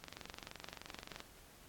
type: click train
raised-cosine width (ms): 0.2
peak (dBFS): -28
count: 28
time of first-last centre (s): 0.04-1.204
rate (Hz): 23.2
effects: pink hiss -60 dBFS RMS until 1.68 s + AAC 64 kbps